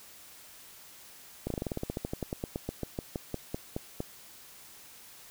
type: slowing click train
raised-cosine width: 2 ms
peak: -19 dBFS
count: 25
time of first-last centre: 1.47-4.004 s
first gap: 33 ms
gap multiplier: 1.09
effects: white hiss -52 dBFS RMS until 5.3 s